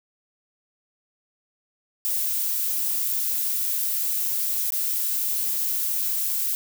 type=noise with dropouts; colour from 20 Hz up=violet; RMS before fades=-25 dBFS; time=2.05-6.55 s; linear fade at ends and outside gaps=0 ms; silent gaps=4.704-4.722 s; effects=none